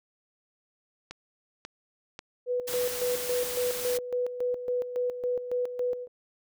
click train, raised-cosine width 0.2 ms, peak -22 dBFS, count 4, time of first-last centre 1.11-2.732 s, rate 1.85 Hz
sine tone with tremolo, 493.9 Hz, B4, in tune, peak -25 dBFS, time 2.46-6.08 s, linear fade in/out 50 ms, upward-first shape square, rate 3.6 Hz, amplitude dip 65%
white noise, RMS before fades -35 dBFS, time 2.67-3.98 s, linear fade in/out 10 ms
effects none

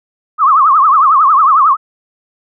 sine tone with vibrato, 1174.7 Hz, D6, in tune, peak -5 dBFS, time 0.38-1.77 s, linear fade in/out 50 ms, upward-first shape triangle, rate 11 Hz, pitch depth 220 cents each way, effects none

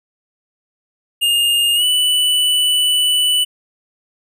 square tone with pitch glide, 2829 to 2975 Hz, F7 to F#7, +22 to +9 cents, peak -13 dBFS, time 1.21-3.45 s, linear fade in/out 20 ms, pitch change +87 cents, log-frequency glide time 1.75-1.84 s, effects none

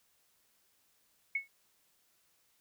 sine tone with exponential decay, 2200 Hz, C#7, 14 cents flat, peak -27 dBFS, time 1.35-1.48 s, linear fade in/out 5 ms, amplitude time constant 28 ms, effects white hiss -72 dBFS RMS until 2.6 s

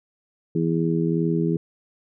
harmonic tone, 82.41 Hz, E2, in tune, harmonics 2 / 3 / 4 / 5, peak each -22 / -28 / -25 / -27 dBFS, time 0.55-1.57 s, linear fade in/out 5 ms, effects none

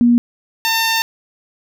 sine / 10% pulse tone pair in turn, 239.2 / 903.1 Hz, A#3 / A5, +45 / +45 cents, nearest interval octave + major seventh, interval 2300 cents, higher second, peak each -8 / -6 dBFS, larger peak second, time 0.01-0.18 / 0.65-1.02 s, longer second, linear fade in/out 0 ms, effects none

